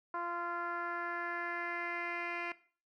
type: tone with low-pass filter sweep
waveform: 10% pulse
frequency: 345.5 Hz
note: F4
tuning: 19 cents flat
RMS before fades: -38 dBFS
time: 0.14-2.52 s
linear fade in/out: 2 ms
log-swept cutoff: 1200 to 2500 Hz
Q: 3.4
effects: noise-tail reverb RT60 0.4 s tail -17 dB re dry